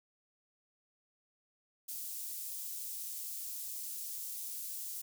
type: high-pass noise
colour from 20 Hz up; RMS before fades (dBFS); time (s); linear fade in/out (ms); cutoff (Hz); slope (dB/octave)
white; -42; 1.88-5.02; 10; 7000; 12
effects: none